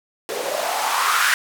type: noise with band-pass filter sweep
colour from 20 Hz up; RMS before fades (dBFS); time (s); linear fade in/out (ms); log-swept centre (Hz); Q
blue; -21; 0.29-1.34; 0; 430 to 1600; 4.3
effects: none